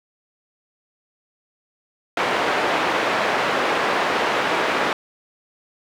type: band-pass noise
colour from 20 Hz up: pink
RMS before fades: -21 dBFS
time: 2.17-4.93 s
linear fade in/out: 2 ms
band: 440 to 2300 Hz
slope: 12 dB/octave
effects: none